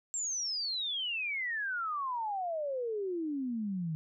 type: exponential sweep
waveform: sine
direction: down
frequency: 7580 to 153.9 Hz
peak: -32 dBFS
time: 0.14-3.95 s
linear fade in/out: 0 ms
effects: none